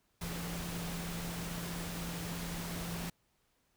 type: tone in noise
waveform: sine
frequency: 170.8 Hz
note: F3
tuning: 38 cents flat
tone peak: -40 dBFS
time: 0.21-3.1 s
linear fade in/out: 5 ms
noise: pink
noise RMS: -42 dBFS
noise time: 0.21-3.1 s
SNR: -1 dB
effects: pink hiss -75 dBFS RMS until 3.76 s